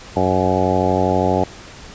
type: harmonic tone with a mistuned harmonic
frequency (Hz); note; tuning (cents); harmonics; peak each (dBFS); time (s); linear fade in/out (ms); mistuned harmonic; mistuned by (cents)
92.5; F#2; 0; 1 / 2 / 3 / 4 / 5 / 6 / 7 / 8 / 9; -23 / -23 / -23 / -23 / -23 / -23 / -23 / -23 / -23; 0.16-1.44; 5; 9; +31
effects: pink hiss -38 dBFS RMS until 1.94 s + resampled to 16000 Hz